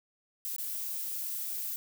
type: noise with dropouts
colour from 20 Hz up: violet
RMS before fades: -36 dBFS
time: 0.45-1.76 s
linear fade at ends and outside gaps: 0 ms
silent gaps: 0.563-0.583 s
effects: none